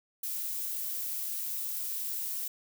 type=noise; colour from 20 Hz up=violet; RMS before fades=-35 dBFS; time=0.23-2.48 s; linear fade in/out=5 ms; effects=none